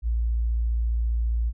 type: tone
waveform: sine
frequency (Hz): 57.4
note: A#1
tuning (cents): -26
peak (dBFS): -21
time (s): 0.02-1.53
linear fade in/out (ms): 50
effects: none